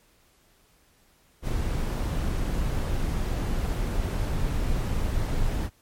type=noise; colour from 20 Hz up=brown; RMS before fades=-26 dBFS; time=1.42-5.7 s; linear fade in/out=50 ms; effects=pink hiss -62 dBFS RMS until 5.81 s + MP3 64 kbps